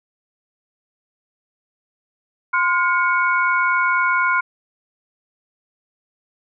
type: tone cluster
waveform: sine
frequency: 1036 / 1426 / 2218 Hz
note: C6 / F6 / C#7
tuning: -17 / +36 / 0 cents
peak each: -19 / -18 / -23 dBFS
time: 2.53-4.41 s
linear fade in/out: 10 ms
effects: none